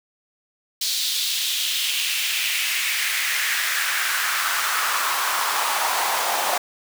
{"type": "noise with high-pass filter sweep", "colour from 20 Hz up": "pink", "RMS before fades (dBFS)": -23, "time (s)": [0.81, 6.58], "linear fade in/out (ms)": 5, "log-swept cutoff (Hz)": [4100, 730], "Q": 2.6, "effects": []}